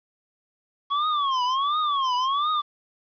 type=tone with vibrato; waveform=square; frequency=1108 Hz; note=C#6; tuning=1 cent flat; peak=-22 dBFS; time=0.9-2.62 s; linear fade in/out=20 ms; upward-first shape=triangle; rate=1.4 Hz; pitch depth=220 cents each way; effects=resampled to 11025 Hz + 9-bit